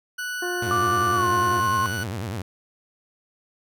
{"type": "tone", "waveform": "40% pulse", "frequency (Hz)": 1480, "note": "F#6", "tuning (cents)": 0, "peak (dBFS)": -27, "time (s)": [0.18, 2.04], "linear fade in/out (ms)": 10}
{"type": "harmonic tone", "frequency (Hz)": 355.6, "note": "F4", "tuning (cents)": 31, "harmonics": [1, 2, 3, 4, 5], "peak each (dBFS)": [-28, -34, -38, -40, -42], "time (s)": [0.42, 1.6], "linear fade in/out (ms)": 5}
{"type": "tone with vibrato", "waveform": "sawtooth", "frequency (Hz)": 103.83, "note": "G#2", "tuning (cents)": 0, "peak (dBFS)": -24, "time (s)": [0.62, 2.42], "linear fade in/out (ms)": 5, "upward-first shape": "sine", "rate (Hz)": 10, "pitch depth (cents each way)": 250}
{"type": "tone with pitch glide", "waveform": "sine", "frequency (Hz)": [1174.7, 1064.8], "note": ["D6", "C6"], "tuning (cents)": [0, 30], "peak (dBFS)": -20, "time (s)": [0.71, 1.86], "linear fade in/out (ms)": 0, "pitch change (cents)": -170, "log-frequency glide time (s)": [1.14, 1.26]}
{"effects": []}